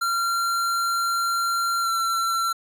square tone with pitch glide, 1375 to 1352.9 Hz, F6 to E6, -27 to +45 cents, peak -22 dBFS, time 0.01-2.53 s, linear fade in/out 10 ms, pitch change -28 cents, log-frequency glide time 1.82-1.89 s, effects resampled to 32000 Hz

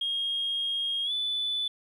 sine tone with pitch glide, 3252 to 3485 Hz, G#7 to A7, -37 to -17 cents, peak -26 dBFS, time 0.01-1.68 s, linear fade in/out 5 ms, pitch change +120 cents, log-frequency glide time 1.04-1.12 s, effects tanh soft clip ceiling -22 dBFS + 11-bit

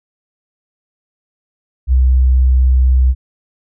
sine tone, 64 Hz, C2, 38 cents flat, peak -7 dBFS, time 1.87-3.15 s, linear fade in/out 50 ms, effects none

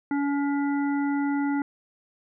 harmonic tone, 283.5 Hz, C#4, 39 cents sharp, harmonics 1 / 3 / 5 / 7, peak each -23 / -33 / -37 / -40 dBFS, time 0.11-1.62 s, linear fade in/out 2 ms, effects none

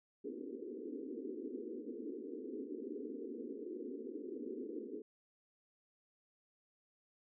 white band-pass noise, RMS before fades -45 dBFS, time 0.24-5.02 s, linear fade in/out 10 ms, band 230 to 460 Hz, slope 96 dB/octave, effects none

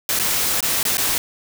white noise with dropouts, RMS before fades -20 dBFS, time 0.09-1.18 s, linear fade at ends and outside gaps 1 ms, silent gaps 0.19-0.196 / 0.606-0.627 / 0.83-0.852 / 0.971-0.981 s, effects none

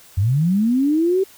sine linear sweep, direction up, 87.31 to 392 Hz, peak -14 dBFS, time 0.17-1.24 s, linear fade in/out 10 ms, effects white hiss -47 dBFS RMS until 1.37 s

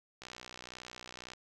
click train, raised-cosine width 0.2 ms, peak -28 dBFS, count 70, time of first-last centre 0.22-1.335 s, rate 61.9 Hz, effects none

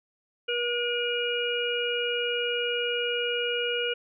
harmonic tone, 480 Hz, B4, 49 cents flat, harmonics 1 / 3 / 5 / 6, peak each -29 / -33 / -34 / -30 dBFS, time 0.48-3.94 s, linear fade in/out 10 ms, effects none

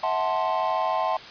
triangle chord, F# half-diminished seventh, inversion third, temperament equal with one note detuned, 646.8 / 740 / 880 / 1046.5 Hz, E5 / F#5 / A5 / C6, -33 / 0 / 0 / 0 cents, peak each -26 dBFS, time 0.03-1.17 s, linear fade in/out 5 ms, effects white hiss -41 dBFS RMS until 1.3 s + resampled to 11025 Hz

